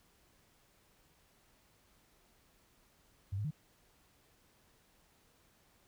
sine tone with pitch steps, 97.3 / 104.3 / 152.4 Hz, G2 / G#2 / D#3, -12 / +8 / -36 cents, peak -34 dBFS, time 3.32-3.509 s, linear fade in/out 10 ms, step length 63 ms, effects pink hiss -69 dBFS RMS until 5.87 s

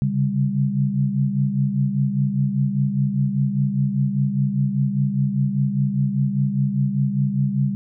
sine tone cluster, 136.2 / 141.2 / 199.8 Hz, C#3 / C#3 / G3, -30 / +32 / +33 cents, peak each -22 dBFS, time 0.02-7.75 s, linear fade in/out 0 ms, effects none

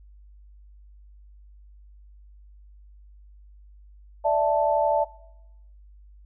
sine chord, D suspended second, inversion none, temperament equal, 587.3 / 659.3 / 880 Hz, D5 / E5 / A5, 0 / 0 / 0 cents, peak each -23 dBFS, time 4.24-5.05 s, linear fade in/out 20 ms, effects noise-tail reverb RT60 0.9 s tail -22 dB re dry + added 50 Hz sine -47 dBFS peak until 6.25 s

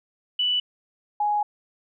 sine tone pair in turn, 2968 / 832.9 Hz, F#7 / G#5, +5 / +5 cents, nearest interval octave + minor seventh, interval 2200 cents, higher first, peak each -20 dBFS, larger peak neither, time 0.39-0.6 / 1.2-1.43 s, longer second, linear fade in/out 5 ms, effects none

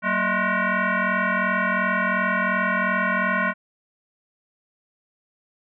sine tone with frequency modulation, 189.1 Hz, F#3, 38 cents sharp, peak -19 dBFS, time 0.02-3.54 s, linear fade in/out 50 ms, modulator 421 Hz, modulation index 4.5, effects none

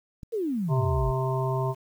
click, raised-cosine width 5 ms, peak -27 dBFS, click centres 0.232 s
sine exponential sweep, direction down, 482.1 to 43.65 Hz, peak -25 dBFS, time 0.32-1.12 s, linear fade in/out 20 ms
harmonic tone, 130.81 Hz, C3, in tune, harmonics 1 / 3 / 5 / 7 / 8, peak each -26 / -31 / -33 / -34 / -35 dBFS, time 0.68-1.75 s, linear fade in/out 50 ms
effects 9-bit

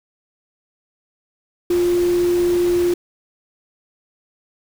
sine tone in noise, 351.2 Hz, F4, 10 cents sharp, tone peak -14 dBFS, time 1.7-2.94 s, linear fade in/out 5 ms, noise pink, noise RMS -32 dBFS, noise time 1.7-2.94 s, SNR +15 dB, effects none

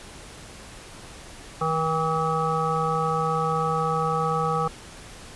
harmonic tone with a mistuned harmonic, 160 Hz, D#3, 49 cents sharp, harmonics 1 / 3 / 5 / 7 / 8, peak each -28 / -28 / -28 / -28 / -28 dBFS, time 1.61-4.68 s, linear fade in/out 5 ms, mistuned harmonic 7, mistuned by +37 cents, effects pink hiss -43 dBFS RMS until 5.35 s + resampled to 24000 Hz

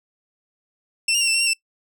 20% pulse tone with pitch steps, 2692 / 2821 / 2746 / 2667 / 2724 / 2760 / 2664 Hz, E7 / F7 / F7 / E7 / F7 / F7 / E7, +36 / +17 / -30 / +20 / -44 / -21 / +18 cents, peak -12 dBFS, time 1.08-1.535 s, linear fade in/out 5 ms, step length 65 ms, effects noise-tail reverb RT60 0.1 s tail -23 dB re dry

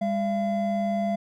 triangle tone pair together, 201.9 / 680 Hz, G#3 / F5, -49 / -46 cents, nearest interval octave + major sixth, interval 2103 cents, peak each -24 dBFS, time 0.01-1.16 s, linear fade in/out 10 ms, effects none

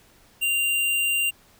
sine tone with sample-and-hold, 2783 Hz, F7, 7 cents flat, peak -20 dBFS, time 0.41-1.31 s, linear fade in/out 20 ms, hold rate 11025 Hz, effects pink hiss -56 dBFS RMS until 1.59 s

